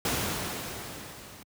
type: noise with level ramp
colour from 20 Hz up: pink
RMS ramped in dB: -27 to -48 dBFS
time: 0.05-1.43 s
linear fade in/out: 2 ms
effects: high-pass 80 Hz 12 dB/octave